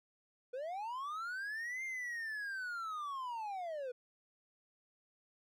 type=linear two-way sweep; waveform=triangle; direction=up then down; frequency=480 to 2121 to 480 Hz; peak=-37 dBFS; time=0.53-3.92 s; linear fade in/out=10 ms; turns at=1.84 s; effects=none